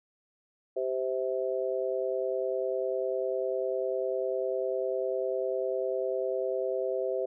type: harmonic tone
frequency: 130 Hz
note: C3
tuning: 11 cents flat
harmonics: 3 / 4 / 5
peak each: -32 / -31 / -34 dBFS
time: 0.76-7.26 s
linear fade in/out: 10 ms
effects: none